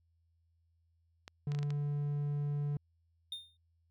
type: clicks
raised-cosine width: 0.2 ms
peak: -29 dBFS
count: 6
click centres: 1.279 / 1.519 / 1.549 / 1.589 / 1.63 / 1.705 s
type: tone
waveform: triangle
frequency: 145.2 Hz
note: D3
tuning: 19 cents flat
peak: -30 dBFS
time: 1.47-2.77 s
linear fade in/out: 2 ms
type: tone with exponential decay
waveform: triangle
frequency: 3642 Hz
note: A#7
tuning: 41 cents flat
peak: -34 dBFS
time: 3.32-3.57 s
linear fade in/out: 2 ms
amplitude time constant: 53 ms
effects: added 83 Hz sine -70 dBFS peak until 3.9 s